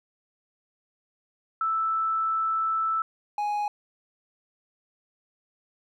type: tone pair in turn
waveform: sine / triangle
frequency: 1318.5 / 830.6 Hz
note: E6 / G#5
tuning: 0 / 0 cents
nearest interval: minor sixth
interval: 800 cents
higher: first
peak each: -23 dBFS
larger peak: neither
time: 1.61-3.02 / 3.38-3.68 s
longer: first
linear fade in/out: 2 ms
effects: none